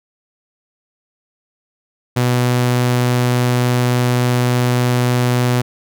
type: tone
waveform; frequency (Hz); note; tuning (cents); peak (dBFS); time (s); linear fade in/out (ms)
sawtooth; 123.47; B2; 0; -9; 2.16-5.62; 10
effects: none